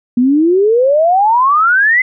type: exponential sweep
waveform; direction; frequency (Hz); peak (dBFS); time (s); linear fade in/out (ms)
sine; up; 237.3 to 2071; -7; 0.17-2.02; 5
effects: none